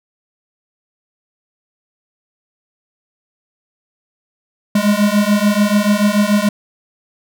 square beating tone pair, 203.4 / 210.3 Hz, G#3 / G#3, -36 / +22 cents, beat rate 6.9 Hz, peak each -15 dBFS, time 4.75-6.49 s, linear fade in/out 5 ms, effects none

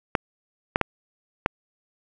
clicks, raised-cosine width 0.5 ms, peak -4 dBFS, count 4, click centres 0.152 / 0.759 / 0.813 / 1.461 s, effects none

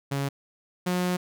sawtooth tone pair in turn, 139.2 / 179.86 Hz, C#3 / F#3, +8 / -49 cents, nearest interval major third, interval 443 cents, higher second, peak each -22 / -20 dBFS, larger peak second, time 0.11-0.29 / 0.86-1.17 s, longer second, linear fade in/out 10 ms, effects none

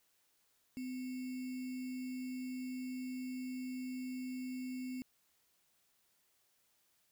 sine tone with sample-and-hold, 255.2 Hz, C4, 43 cents flat, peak -39 dBFS, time 0.77-5.02 s, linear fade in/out 0 ms, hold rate 2450 Hz, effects white hiss -75 dBFS RMS until 7.11 s

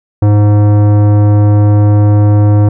sine tone with tanh clipping, 103.83 Hz, G#2, in tune, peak -6 dBFS, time 0.22-2.69 s, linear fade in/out 5 ms, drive 16 dB, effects none

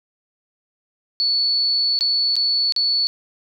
sine tone with dropouts, 4437 Hz, C#8, 1 cent sharp, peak -16 dBFS, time 1.2-3.07 s, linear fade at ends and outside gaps 0 ms, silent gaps 1.99-2.009 / 2.356-2.365 / 2.723-2.763 s, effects none

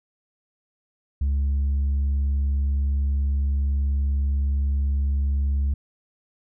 triangle tone with tanh clipping, 69.7 Hz, C#2, 10 cents sharp, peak -20 dBFS, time 1.21-5.74 s, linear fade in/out 5 ms, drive 7 dB, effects none

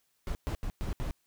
brown noise bursts at uneven times, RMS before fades -33 dBFS, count 5, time 0.27-0.35 / 0.47-0.55 / 0.63-0.7 / 0.81-0.93 / 1-1.11 s, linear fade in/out 0 ms, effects white hiss -74 dBFS RMS until 1.26 s

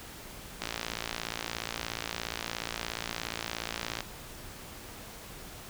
click train, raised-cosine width 0.2 ms, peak -15 dBFS, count 194, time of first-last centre 0.62-4.006 s, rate 57 Hz, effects pink hiss -46 dBFS RMS until 5.69 s

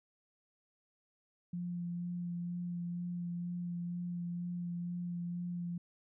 sine tone with vibrato, 174.61 Hz, F3, in tune, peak -36 dBFS, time 1.53-5.78 s, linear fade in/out 5 ms, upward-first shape sine, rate 2.1 Hz, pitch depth 14 cents each way, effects none

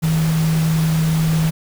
sine tone in noise, 160 Hz, D#3, 49 cents sharp, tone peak -14 dBFS, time 0.02-1.51 s, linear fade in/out 20 ms, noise pink, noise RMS -28 dBFS, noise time 0.02-1.51 s, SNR +11 dB, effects none

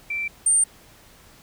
sine tone pair in turn, 2342 / 8812 Hz, D7 / C#9, -5 / -11 cents, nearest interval octave + major seventh, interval 2294 cents, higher second, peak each -24 / -14 dBFS, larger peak second, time 0.1-0.28 / 0.46-0.64 s, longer neither, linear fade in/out 5 ms, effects tanh soft clip ceiling -11 dBFS + pink hiss -51 dBFS RMS until 1.42 s

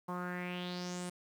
sawtooth tone with low-pass filter sweep, 178.7 Hz, F3, 40 cents sharp, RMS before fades -40 dBFS, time 0.08-1.1 s, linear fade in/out 10 ms, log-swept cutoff 1000 to 9600 Hz, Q 4.7, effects 10-bit

